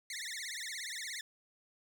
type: tone with vibrato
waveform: 15% pulse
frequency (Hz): 1966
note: B6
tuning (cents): -8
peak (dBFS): -33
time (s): 0.1-1.21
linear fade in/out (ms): 2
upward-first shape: triangle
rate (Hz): 17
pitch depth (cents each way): 250
effects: none